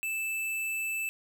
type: tone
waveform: square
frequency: 2637 Hz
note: E7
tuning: in tune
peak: -31 dBFS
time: 0.03-1.09 s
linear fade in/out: 0 ms
effects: none